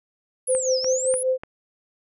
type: exponential two-way sweep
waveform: sine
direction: down then up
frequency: 10820 to 4912 to 10820 Hz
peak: -25 dBFS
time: 0.47-1.23 s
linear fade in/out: 5 ms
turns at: 0.78 s
type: tone with tremolo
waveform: sine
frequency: 517 Hz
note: C5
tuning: 21 cents flat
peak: -17 dBFS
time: 0.48-1.38 s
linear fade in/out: 20 ms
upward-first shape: sine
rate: 5.2 Hz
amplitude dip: 75%
type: click train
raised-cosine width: 0.5 ms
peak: -20 dBFS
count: 4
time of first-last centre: 0.55-1.435 s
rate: 3.39 Hz
effects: none